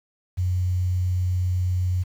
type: tone with quantisation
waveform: sine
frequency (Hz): 90.8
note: F#2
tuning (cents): -32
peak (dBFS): -20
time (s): 0.37-2.04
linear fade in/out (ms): 20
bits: 8
effects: none